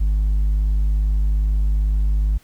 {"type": "tone with hard clipping", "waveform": "triangle", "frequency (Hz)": 51.2, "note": "G#1", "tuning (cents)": -24, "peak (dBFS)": -14, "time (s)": [0, 2.38], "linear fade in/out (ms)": 10, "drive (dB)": 1, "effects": ["pink hiss -54 dBFS RMS until 2.43 s"]}